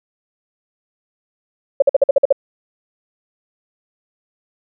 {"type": "tone bursts", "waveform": "sine", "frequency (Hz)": 554, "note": "C#5", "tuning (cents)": -1, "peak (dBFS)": -6, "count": 8, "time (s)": [1.8, 2.326], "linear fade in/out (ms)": 5, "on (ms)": 22, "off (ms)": 50, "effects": []}